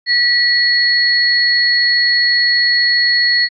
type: tone pair together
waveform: sine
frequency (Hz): 1937 / 4348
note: B6 / C#8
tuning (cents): -34 / -34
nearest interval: octave + major second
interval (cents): 1400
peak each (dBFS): -13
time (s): 0.06-3.49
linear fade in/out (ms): 50
effects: AAC 64 kbps